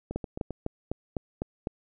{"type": "two click trains", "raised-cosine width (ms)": 2, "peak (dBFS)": [-16, -21], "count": [7, 4], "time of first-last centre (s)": [[0.16, 1.671], [0.11, 0.507]], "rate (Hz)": [3.97, 7.56], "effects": []}